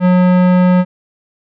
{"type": "tone with tanh clipping", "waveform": "sine", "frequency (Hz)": 181.2, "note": "F#3", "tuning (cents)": -36, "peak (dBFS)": -9, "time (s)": [0, 0.85], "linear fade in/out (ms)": 50, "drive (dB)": 18, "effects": []}